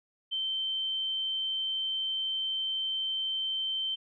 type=tone; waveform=sine; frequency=3106 Hz; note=G7; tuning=17 cents flat; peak=-29 dBFS; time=0.31-3.96 s; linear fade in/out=20 ms; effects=none